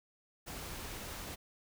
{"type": "noise", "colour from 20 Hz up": "pink", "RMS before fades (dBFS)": -44, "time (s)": [0.46, 1.36], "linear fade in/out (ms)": 20, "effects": []}